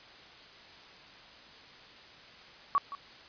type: tone with echo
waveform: sine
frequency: 1129 Hz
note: C#6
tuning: 31 cents sharp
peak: -22 dBFS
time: 2.75-2.78 s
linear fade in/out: 0 ms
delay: 170 ms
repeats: 1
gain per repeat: -15 dB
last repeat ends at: 2.95 s
effects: white hiss -52 dBFS RMS until 3.28 s + resampled to 11025 Hz